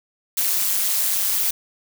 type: noise with amplitude modulation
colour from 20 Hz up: blue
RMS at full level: -17 dBFS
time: 0.37-1.51 s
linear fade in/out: 5 ms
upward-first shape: sine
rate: 198 Hz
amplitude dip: 90%
effects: none